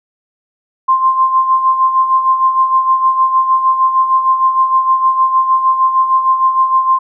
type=tone with tremolo; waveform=sine; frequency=1049 Hz; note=C6; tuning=4 cents sharp; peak=-6 dBFS; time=0.88-6.99 s; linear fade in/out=10 ms; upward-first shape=sine; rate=6.5 Hz; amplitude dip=60%; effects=none